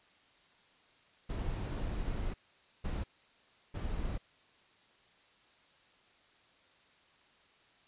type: noise bursts at uneven times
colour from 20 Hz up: brown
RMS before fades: -36 dBFS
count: 3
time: 1.29-2.34 / 2.84-3.04 / 3.74-4.18 s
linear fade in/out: 10 ms
effects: white hiss -65 dBFS RMS until 7.87 s + resampled to 8000 Hz